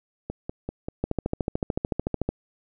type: two click trains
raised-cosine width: 2 ms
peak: -11 / -17 dBFS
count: 18 / 4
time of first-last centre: 1.04-2.29 / 0.3-0.885 s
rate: 13.6 / 5.13 Hz
effects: none